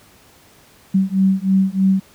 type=beating tone pair; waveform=sine; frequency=190 / 193.2 Hz; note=F#3 / G3; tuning=+46 / -25 cents; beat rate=3.2 Hz; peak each=-16 dBFS; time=0.94-2 s; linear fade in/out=10 ms; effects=pink hiss -49 dBFS RMS until 2.14 s + high-pass 60 Hz 12 dB/octave